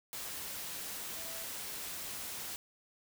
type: tone in noise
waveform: sine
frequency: 659.3 Hz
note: E5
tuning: in tune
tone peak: -52 dBFS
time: 1.16-1.44 s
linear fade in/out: 0 ms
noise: white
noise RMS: -42 dBFS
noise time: 0.13-2.56 s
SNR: -13 dB
effects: none